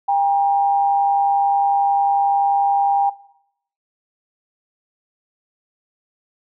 sine tone pair together, 799 / 950.2 Hz, G5 / A#5, +33 / +33 cents, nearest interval minor third, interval 300 cents, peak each -15 / -23 dBFS, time 0.08-3.1 s, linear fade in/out 10 ms, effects noise-tail reverb RT60 0.7 s tail -18 dB re dry

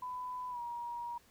sine tone with pitch glide, 1000 to 951 Hz, B5 to A#5, +21 to +34 cents, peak -38 dBFS, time 0.02-1.18 s, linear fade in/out 5 ms, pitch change -87 cents, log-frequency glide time 0.5-0.6 s, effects pink hiss -65 dBFS RMS until 1.3 s

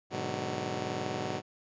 10% pulse chord, G# half-diminished seventh, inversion none, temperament just, 103.83 / 124.59 / 149.51 / 186.89 Hz, G#2 / B2 / D3 / F#3, 0 / +16 / +31 / +18 cents, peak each -31 dBFS, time 0.1-1.42 s, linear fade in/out 50 ms, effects resampled to 16000 Hz

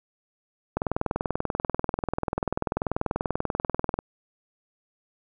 click train, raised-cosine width 1 ms, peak -11 dBFS, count 67, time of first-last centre 0.77-3.99 s, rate 20.5 Hz, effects none

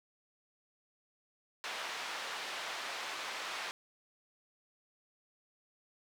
pink band-pass noise, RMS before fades -41 dBFS, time 1.64-3.71 s, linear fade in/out 0 ms, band 850 to 4500 Hz, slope 12 dB/octave, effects none

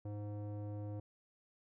square tone with low-pass filter, 103.8 Hz, G#2, in tune, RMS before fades -43 dBFS, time 0.05-1 s, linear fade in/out 5 ms, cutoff 570 Hz, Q 1.4, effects none

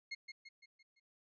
30% pulse tone with echo, 2152 Hz, C7, 48 cents sharp, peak -37 dBFS, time 0.11-0.15 s, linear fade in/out 10 ms, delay 170 ms, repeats 5, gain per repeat -6 dB, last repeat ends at 1 s, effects resampled to 16000 Hz

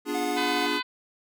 square chord, B diminished seventh, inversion none, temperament equal, 246.9 / 293.7 / 349.2 / 415.3 Hz, B3 / D4 / F4 / Ab4, 0 / 0 / 0 / 0 cents, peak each -37 / -31 / -35 / -33 dBFS, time 0.05-0.81 s, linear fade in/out 50 ms
square tone, 726 Hz, F#5, 33 cents flat, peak -31 dBFS, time 0.14-0.67 s, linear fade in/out 10 ms
harmonic tone, 504 Hz, B4, 35 cents sharp, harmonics 2 / 3 / 4 / 5 / 6 / 7 / 8 / 9, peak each -32 / -34 / -35 / -36 / -37 / -37 / -38 / -39 dBFS, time 0.36-0.83 s, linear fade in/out 20 ms
effects none

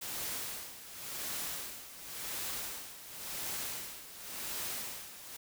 white noise with tremolo, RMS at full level -38 dBFS, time 0.01-5.37 s, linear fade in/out 10 ms, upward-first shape sine, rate 0.92 Hz, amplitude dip 75%, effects none

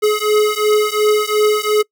square beating tone pair, 422.4 / 425.2 Hz, G#4 / G#4, +29 / +41 cents, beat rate 2.8 Hz, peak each -16 dBFS, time 0.02-1.83 s, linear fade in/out 20 ms, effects noise-tail reverb RT60 0.1 s tail -26 dB re dry

